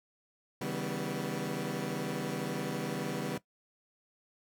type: chord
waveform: 20% pulse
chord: C# half-diminished seventh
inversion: none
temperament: equal with one note detuned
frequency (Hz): 138.59 / 160.58 / 196 / 246.9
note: C#3 / E3 / G3 / B3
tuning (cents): 0 / -45 / 0 / 0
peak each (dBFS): -35 / -34 / -34 / -34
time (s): 0.61-3.38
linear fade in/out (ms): 5
effects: noise-tail reverb RT60 0.1 s tail -17 dB re dry